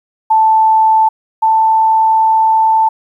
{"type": "tone pair in turn", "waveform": "sine", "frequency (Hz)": [880, 884.8], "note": ["A5", "A5"], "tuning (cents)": [0, 9], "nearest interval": "unison", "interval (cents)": 9, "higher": "second", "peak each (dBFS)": [-6, -7], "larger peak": "first", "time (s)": [[0.3, 1.09], [1.42, 2.89]], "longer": "second", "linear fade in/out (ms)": 10, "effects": ["8-bit"]}